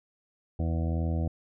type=harmonic tone; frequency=82 Hz; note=E2; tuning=9 cents flat; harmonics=1 / 2 / 3 / 4 / 6 / 7 / 8 / 9; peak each=-27 / -33 / -37 / -39 / -43 / -44 / -45 / -46 dBFS; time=0.59-1.28 s; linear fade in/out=5 ms; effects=none